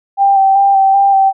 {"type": "tone with vibrato", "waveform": "sine", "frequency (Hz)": 784, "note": "G5", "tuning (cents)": 0, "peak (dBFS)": -6, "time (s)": [0.17, 1.33], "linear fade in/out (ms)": 50, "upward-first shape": "square", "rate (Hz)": 2.6, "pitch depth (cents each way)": 18, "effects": []}